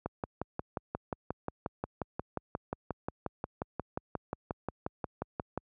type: click train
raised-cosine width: 1 ms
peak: -19 dBFS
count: 32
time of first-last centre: 0.06-5.576 s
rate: 5.62 Hz
effects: high-pass 60 Hz 12 dB/octave